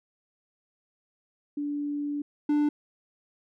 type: tone pair in turn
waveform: sine / triangle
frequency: 290.5 / 295.4 Hz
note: D4 / D4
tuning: -19 / +10 cents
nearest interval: unison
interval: 29 cents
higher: second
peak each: -28 / -19 dBFS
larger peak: second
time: 1.57-2.22 / 2.49-2.69 s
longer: first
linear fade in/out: 5 ms
effects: none